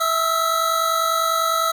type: tone cluster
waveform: square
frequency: 657 / 1291 / 1341 Hz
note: E5 / E6 / E6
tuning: -6 / -37 / +29 cents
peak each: -26 / -21 / -24 dBFS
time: 0-1.72 s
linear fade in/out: 10 ms
effects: none